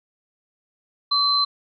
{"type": "tone pair together", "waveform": "sine", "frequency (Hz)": [1148, 4081], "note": ["D6", "C8"], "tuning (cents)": [-40, -44], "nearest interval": "octave + minor seventh", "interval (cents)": 2196, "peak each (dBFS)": [-22, -18], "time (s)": [1.11, 1.45], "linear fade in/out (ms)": 10, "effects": []}